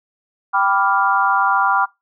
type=chord; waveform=sine; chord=G dominant seventh; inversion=none; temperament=equal; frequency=784 / 987.8 / 1174.7 / 1396.9 Hz; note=G5 / B5 / D6 / F6; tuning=0 / 0 / 0 / 0 cents; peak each=-19 dBFS; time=0.53-1.86 s; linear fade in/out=20 ms; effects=noise-tail reverb RT60 0.2 s tail -21 dB re dry